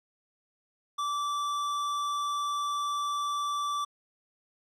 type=tone with tanh clipping; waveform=triangle; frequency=1163 Hz; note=D6; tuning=17 cents flat; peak=-30 dBFS; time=0.98-3.85 s; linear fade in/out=10 ms; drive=18 dB; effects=MP3 96 kbps